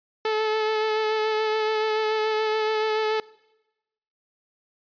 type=tone with vibrato; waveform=sawtooth; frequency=433.9 Hz; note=A4; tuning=24 cents flat; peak=-18 dBFS; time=0.25-3.2 s; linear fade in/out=2 ms; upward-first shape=sine; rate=7 Hz; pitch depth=19 cents each way; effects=noise-tail reverb RT60 1.0 s tail -22 dB re dry + resampled to 11025 Hz